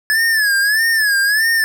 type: tone with vibrato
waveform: square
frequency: 1712 Hz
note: A6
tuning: 48 cents flat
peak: -13 dBFS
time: 0.1-1.64 s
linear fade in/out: 0 ms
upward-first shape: sine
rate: 1.6 Hz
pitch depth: 120 cents each way
effects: none